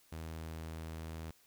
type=tone; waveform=sawtooth; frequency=80.5 Hz; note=E2; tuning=41 cents flat; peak=-38 dBFS; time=0.12-1.31 s; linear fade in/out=5 ms; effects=white hiss -67 dBFS RMS until 1.46 s